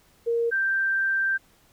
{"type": "tone pair in turn", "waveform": "sine", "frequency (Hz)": [466.2, 1570.9], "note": ["A#4", "G6"], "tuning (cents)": [0, 3], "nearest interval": "octave + major sixth", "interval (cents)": 2103, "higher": "second", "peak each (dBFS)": -21, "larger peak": "neither", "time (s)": [[0.26, 0.51], [0.51, 1.38]], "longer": "second", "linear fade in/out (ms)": 20, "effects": ["pink hiss -60 dBFS RMS until 1.72 s"]}